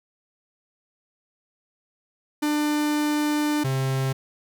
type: tone pair in turn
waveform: 45% pulse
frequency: 298.3 / 133.26 Hz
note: D4 / C3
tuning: +27 / +32 cents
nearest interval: octave + major second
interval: 1395 cents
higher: first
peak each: -21 / -22 dBFS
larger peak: first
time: 2.42-3.64 / 3.64-4.13 s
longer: first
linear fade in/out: 10 ms
effects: none